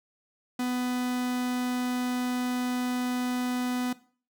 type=tone; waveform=45% pulse; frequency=248.9 Hz; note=B3; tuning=14 cents sharp; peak=-27 dBFS; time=0.59-3.93 s; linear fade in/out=5 ms; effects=noise-tail reverb RT60 0.4 s tail -17 dB re dry